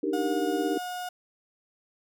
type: chord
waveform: sine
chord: Eb major seventh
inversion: third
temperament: equal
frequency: 293.7 / 311.1 / 392 / 466.2 Hz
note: D4 / Eb4 / G4 / Bb4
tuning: 0 / 0 / 0 / 0 cents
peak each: -31 / -30 / -30 / -32 dBFS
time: 0.03-0.78 s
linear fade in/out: 5 ms
type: tone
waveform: 35% pulse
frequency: 722 Hz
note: F#5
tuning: 43 cents flat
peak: -31 dBFS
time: 0.13-1.09 s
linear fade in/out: 5 ms
effects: none